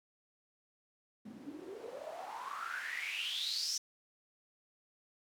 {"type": "noise with band-pass filter sweep", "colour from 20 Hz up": "white", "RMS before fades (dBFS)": -41, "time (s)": [1.25, 3.78], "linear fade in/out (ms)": 5, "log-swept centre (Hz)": [210, 5900], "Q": 9.9, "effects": []}